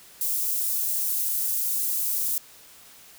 white high-pass noise, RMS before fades -26 dBFS, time 0.21-2.38 s, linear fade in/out 2 ms, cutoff 10000 Hz, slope 12 dB/octave, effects white hiss -50 dBFS RMS until 3.18 s

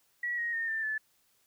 sine tone with pitch steps, 1929 / 1879.5 / 1831.3 / 1784.3 / 1738.5 Hz, B6 / A#6 / A#6 / A6 / A6, -41 / +14 / -31 / +24 / -21 cents, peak -30 dBFS, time 0.23-0.98 s, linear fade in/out 5 ms, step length 150 ms, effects white hiss -70 dBFS RMS until 1.46 s

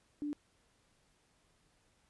sine tone, 293.7 Hz, D4, in tune, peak -35 dBFS, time 0.22-0.33 s, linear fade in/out 0 ms, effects pink hiss -72 dBFS RMS until 2.09 s + resampled to 24000 Hz

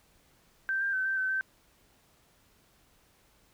sine tone with pitch steps, 1561 / 1591 / 1530 / 1561 / 1529 / 1549 Hz, G6 / G6 / G6 / G6 / G6 / G6, -8 / +25 / -42 / -8 / -44 / -21 cents, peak -27 dBFS, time 0.69-1.41 s, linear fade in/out 0 ms, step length 120 ms, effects pink hiss -65 dBFS RMS until 3.53 s

